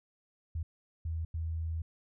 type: tone bursts at uneven times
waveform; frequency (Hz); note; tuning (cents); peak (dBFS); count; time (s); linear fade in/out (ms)
sine; 81.3; E2; -23; -32; 3; 0.55-0.63 / 1.05-1.25 / 1.34-1.82; 5
effects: none